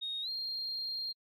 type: tone with pitch glide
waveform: sine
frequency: 3729 to 4210 Hz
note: A#7 to C8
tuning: 0 to +10 cents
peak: -34 dBFS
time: 0.01-1.13 s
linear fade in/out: 20 ms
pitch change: +210 cents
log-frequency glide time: 0.22-0.29 s
effects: tanh soft clip ceiling -30 dBFS + AAC 48 kbps